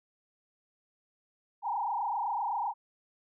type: tone with frequency modulation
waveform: sine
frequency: 880 Hz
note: A5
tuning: in tune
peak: -29 dBFS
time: 1.62-2.74 s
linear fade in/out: 50 ms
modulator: 27.8 Hz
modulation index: 3.2
effects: none